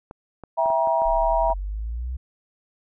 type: clicks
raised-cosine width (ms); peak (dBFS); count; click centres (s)
1; -24; 7; 0.111 / 0.437 / 0.659 / 0.703 / 0.873 / 1.019 / 1.502
type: chord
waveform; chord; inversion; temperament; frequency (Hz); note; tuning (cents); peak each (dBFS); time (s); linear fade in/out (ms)
sine; E diminished; none; just; 659.3 / 791.1 / 949.3; E5 / G5 / Bb5; 0 / +16 / +31; -21 / -26 / -22; 0.57-1.54; 20
type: linear sweep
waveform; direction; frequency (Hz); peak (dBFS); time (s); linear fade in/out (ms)
sine; up; 31.21 to 64.8; -26; 1.05-2.17; 10
effects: none